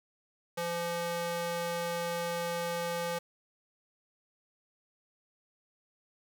square tone with high-pass filter, 171.1 Hz, F3, 35 cents flat, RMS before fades -34 dBFS, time 0.57-3.19 s, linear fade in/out 10 ms, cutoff 430 Hz, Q 1.2, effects 9-bit

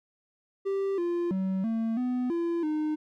triangle tone with pitch steps, 391.7 / 346.4 / 189.8 / 225.6 / 250 / 339.6 / 306.4 Hz, G4 / F4 / F#3 / A3 / B3 / F4 / D#4, -1 / -14 / +44 / +44 / +21 / -48 / -27 cents, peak -24 dBFS, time 0.65-2.96 s, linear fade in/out 20 ms, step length 330 ms, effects none

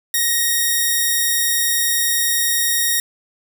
5% pulse tone, 1870 Hz, A#6, 5 cents sharp, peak -5 dBFS, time 0.14-3 s, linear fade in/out 2 ms, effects none

